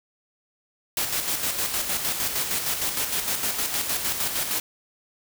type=noise with tremolo; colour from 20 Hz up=white; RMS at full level=-25 dBFS; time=0.97-4.6 s; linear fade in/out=2 ms; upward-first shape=square; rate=6.5 Hz; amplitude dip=45%; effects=none